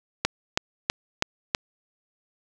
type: click train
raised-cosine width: 0.2 ms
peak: -3 dBFS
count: 5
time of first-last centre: 0.25-1.549 s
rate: 3.08 Hz
effects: none